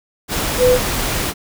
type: tone in noise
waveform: sine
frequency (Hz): 500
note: B4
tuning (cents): +21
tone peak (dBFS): -9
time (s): 0.58-0.79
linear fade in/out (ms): 50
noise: pink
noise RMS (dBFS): -20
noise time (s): 0.28-1.34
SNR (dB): +8
effects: none